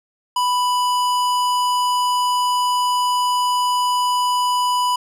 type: tone with hard clipping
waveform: sine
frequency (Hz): 990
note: B5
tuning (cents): +4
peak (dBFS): -18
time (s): 0.36-4.96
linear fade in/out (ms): 5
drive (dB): 17
effects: none